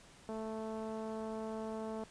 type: tone with low-pass filter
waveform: 10% pulse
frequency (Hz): 220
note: A3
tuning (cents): 0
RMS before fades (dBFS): -41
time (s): 0.29-2.04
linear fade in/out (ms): 0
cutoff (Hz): 720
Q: 0.72
effects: pink hiss -59 dBFS RMS until 2.1 s + resampled to 22050 Hz